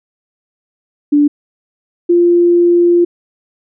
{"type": "tone pair in turn", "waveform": "sine", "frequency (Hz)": [292, 347.2], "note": ["D4", "F4"], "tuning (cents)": [-10, -10], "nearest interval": "minor third", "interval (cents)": 300, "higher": "second", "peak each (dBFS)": -6, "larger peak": "neither", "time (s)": [[1.12, 1.28], [2.09, 3.05]], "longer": "second", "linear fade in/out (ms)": 10, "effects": []}